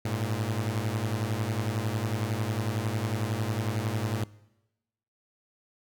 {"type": "beating tone pair", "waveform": "sawtooth", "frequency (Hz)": [103.83, 114.83], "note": ["G#2", "A#2"], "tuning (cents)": [0, -26], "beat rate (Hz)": 11, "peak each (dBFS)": -27, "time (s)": [0.05, 4.24], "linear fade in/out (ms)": 5, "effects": ["noise-tail reverb RT60 1.0 s tail -21 dB re dry"]}